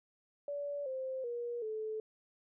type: tone with pitch steps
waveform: sine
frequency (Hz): 574 / 523.3 / 477.1 / 435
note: D5 / C5 / A#4 / A4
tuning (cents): -40 / 0 / +40 / -20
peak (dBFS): -36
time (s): 0.48-2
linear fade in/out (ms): 2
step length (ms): 380
effects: none